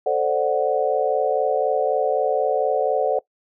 sine chord, D dominant seventh, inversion second, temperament equal, 440 / 523.3 / 587.3 / 740 Hz, A4 / C5 / D5 / F#5, 0 / 0 / 0 / 0 cents, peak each -23 dBFS, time 0.06-3.19 s, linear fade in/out 5 ms, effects noise-tail reverb RT60 0.1 s tail -20 dB re dry

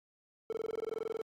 triangle tone bursts, 445.3 Hz, A4, 21 cents sharp, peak -31 dBFS, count 16, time 0.5-1.215 s, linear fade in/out 0 ms, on 25 ms, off 21 ms, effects high-pass 150 Hz 12 dB/octave + AAC 48 kbps

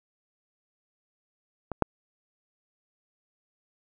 clicks, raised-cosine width 1 ms, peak -18 / -6 dBFS, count 2, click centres 1.717 / 1.823 s, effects none

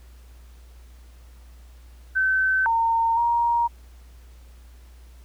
sine tone with pitch steps, 1534 / 915 / 941 Hz, G6 / A#5 / A#5, -38 / -32 / +16 cents, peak -18 dBFS, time 2.15-3.68 s, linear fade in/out 20 ms, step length 510 ms, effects added 60 Hz sine -44 dBFS peak until 5.24 s + pink hiss -58 dBFS RMS until 5.24 s

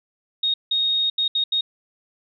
sine tone bursts at uneven times, 3729 Hz, A#7, in tune, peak -18 dBFS, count 5, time 0.43-0.54 / 0.71-1.1 / 1.18-1.28 / 1.35-1.44 / 1.52-1.61 s, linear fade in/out 5 ms, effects none

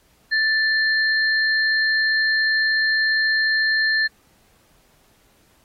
sine tone pair together, 1763 / 4189 Hz, A6 / C8, +3 / +1 cents, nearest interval octave + minor third, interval 1498 cents, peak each -17 / -25 dBFS, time 0.31-4.08 s, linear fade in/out 20 ms, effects pink hiss -59 dBFS RMS until 5.64 s + AAC 48 kbps

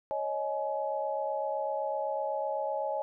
sine chord, C# suspended second, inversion none, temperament equal with one note detuned, 554.4 / 622.3 / 845.6 Hz, C#5 / D#5 / G#5, 0 / 0 / +31 cents, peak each -34 dBFS, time 0.11-3.02 s, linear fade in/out 0 ms, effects none

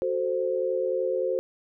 sine chord, F# diminished, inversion none, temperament equal, 370 / 440 / 523.3 Hz, F#4 / A4 / C5, 0 / 0 / 0 cents, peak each -29 / -31 / -26 dBFS, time 0.02-1.39 s, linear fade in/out 0 ms, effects none

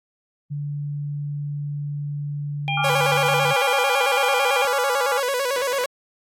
sine tone, 145.2 Hz, D3, 19 cents flat, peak -25 dBFS, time 0.5-3.54 s, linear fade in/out 20 ms
harmonic tone, 800 Hz, G5, 35 cents sharp, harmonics 1 / 3 / 4, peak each -26 / -25 / -30 dBFS, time 2.68-4.65 s, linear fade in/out 0 ms
sine chord, D diminished, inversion second, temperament equal, 830.6 / 1174.7 / 1396.9 Hz, Ab5 / D6 / F6, 0 / 0 / 0 cents, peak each -26 / -29 / -27 dBFS, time 2.77-5.2 s, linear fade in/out 5 ms
sawtooth tone with vibrato, 523.3 Hz, C5, in tune, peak -17 dBFS, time 2.84-5.86 s, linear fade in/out 5 ms, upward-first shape square, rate 9 Hz, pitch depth 98 cents each way
effects AAC 48 kbps

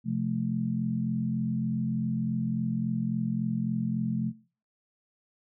sine chord, F major, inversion second, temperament equal with one note detuned, 130.81 / 174.61 / 218.1 Hz, C3 / F3 / A3, 0 / 0 / -15 cents, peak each -32 / -32 / -29 dBFS, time 0.04-4.33 s, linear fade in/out 50 ms, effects noise-tail reverb RT60 0.4 s tail -21 dB re dry

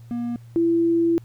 triangle / sine tone pair in turn, 238.1 / 335.3 Hz, A#3 / E4, +37 / +30 cents, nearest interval tritone, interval 593 cents, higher second, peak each -22 / -16 dBFS, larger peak second, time 0.11-0.36 / 0.56-1.18 s, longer second, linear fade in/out 0 ms, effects added 117 Hz sine -41 dBFS peak until 1.24 s + pink hiss -60 dBFS RMS until 1.24 s

